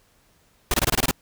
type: noise bursts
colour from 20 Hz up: pink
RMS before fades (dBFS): -20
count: 8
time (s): 0.71-1.111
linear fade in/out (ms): 2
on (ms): 30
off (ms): 23
effects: pink hiss -61 dBFS RMS until 1.21 s